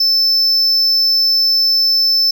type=tone; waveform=triangle; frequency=5280 Hz; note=E8; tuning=2 cents sharp; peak=-9 dBFS; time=0-2.31 s; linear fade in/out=5 ms; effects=none